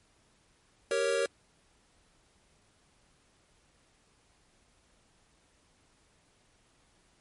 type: chord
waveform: square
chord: G diminished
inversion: none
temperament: equal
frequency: 392 / 466.2 / 554.4 Hz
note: G4 / Bb4 / Db5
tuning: 0 / 0 / 0 cents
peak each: -35 / -31 / -31 dBFS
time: 0.91-1.26 s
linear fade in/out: 2 ms
effects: pink hiss -67 dBFS RMS until 7.2 s + MP3 48 kbps